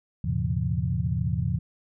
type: tone cluster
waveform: sine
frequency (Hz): 80.8 / 104.4 / 122.7 / 137.3 / 171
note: E2 / G#2 / B2 / C#3 / F3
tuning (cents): -34 / +10 / -11 / -16 / -36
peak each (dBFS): -30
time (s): 0.24-1.59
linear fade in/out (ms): 5
effects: none